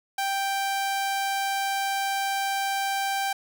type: tone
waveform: sawtooth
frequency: 785 Hz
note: G5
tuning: 2 cents sharp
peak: -21 dBFS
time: 0.18-3.33 s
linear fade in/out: 5 ms
effects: none